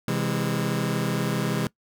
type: chord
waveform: sawtooth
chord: C augmented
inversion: none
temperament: just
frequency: 130.81 / 163.52 / 204.4 Hz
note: C3 / E3 / G#3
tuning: 0 / -14 / -27 cents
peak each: -24 dBFS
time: 0.08-1.67 s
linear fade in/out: 2 ms
effects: noise-tail reverb RT60 0.1 s tail -21 dB re dry